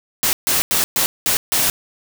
white noise bursts at uneven times, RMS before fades -17 dBFS, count 6, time 0.23-0.33 / 0.47-0.62 / 0.71-0.84 / 0.96-1.06 / 1.26-1.37 / 1.52-1.7 s, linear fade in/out 0 ms, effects none

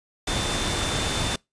sine tone in noise, 3558 Hz, A7, 19 cents sharp, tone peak -32 dBFS, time 0.27-1.36 s, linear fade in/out 5 ms, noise pink, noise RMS -26 dBFS, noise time 0.27-1.36 s, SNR -9 dB, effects noise-tail reverb RT60 0.2 s tail -25 dB re dry + resampled to 22050 Hz

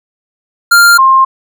square / sine tone pair in turn, 1396.9 / 1060.7 Hz, F6 / C6, 0 / +23 cents, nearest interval perfect fourth, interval 477 cents, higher first, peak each -3 dBFS, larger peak neither, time 0.71-0.98 / 0.98-1.25 s, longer neither, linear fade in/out 10 ms, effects none

